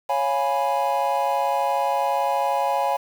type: chord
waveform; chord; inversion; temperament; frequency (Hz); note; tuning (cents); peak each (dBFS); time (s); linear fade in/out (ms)
triangle; C# dominant seventh; none; equal; 554.4 / 698.5 / 830.6 / 987.8; C#5 / E#5 / G#5 / B5; 0 / 0 / 0 / 0; -24 / -25 / -21 / -25; 0.09-2.97; 10
effects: 7-bit